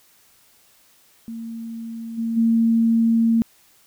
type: tone with level steps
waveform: sine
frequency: 228.3 Hz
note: A#3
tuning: 36 cents flat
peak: -29 / -21 / -14 dBFS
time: 1.28-3.42 s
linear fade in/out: 0 ms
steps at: 2.17 / 2.36 s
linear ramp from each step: 20 ms
effects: white hiss -56 dBFS RMS until 3.86 s